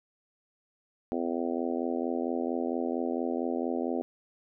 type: harmonic tone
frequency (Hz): 84.4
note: E2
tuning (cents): +41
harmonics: 3 / 4 / 5 / 6 / 7 / 8 / 9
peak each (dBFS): -32 / -34 / -36 / -38 / -39 / -40 / -41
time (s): 1.12-4.02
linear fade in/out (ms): 0
effects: none